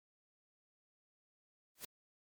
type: noise with exponential growth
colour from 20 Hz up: white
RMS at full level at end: -40 dBFS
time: 1.75-1.85 s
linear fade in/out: 5 ms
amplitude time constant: 21 ms
effects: MP3 96 kbps